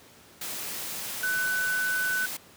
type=tone in noise; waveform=sine; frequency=1500 Hz; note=F#6; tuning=23 cents sharp; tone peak=-25 dBFS; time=1.23-2.26 s; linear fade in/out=5 ms; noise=white; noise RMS=-35 dBFS; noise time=0.41-2.37 s; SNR=+7 dB; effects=pink hiss -53 dBFS RMS until 2.56 s + high-pass 100 Hz 12 dB/octave